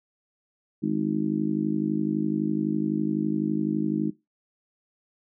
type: harmonic tone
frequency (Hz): 51.91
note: G#1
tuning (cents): 0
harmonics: 3 / 4 / 5 / 6 / 7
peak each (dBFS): -32 / -27 / -33 / -27 / -36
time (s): 0.82-4.11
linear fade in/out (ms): 20
effects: noise-tail reverb RT60 0.2 s tail -18 dB re dry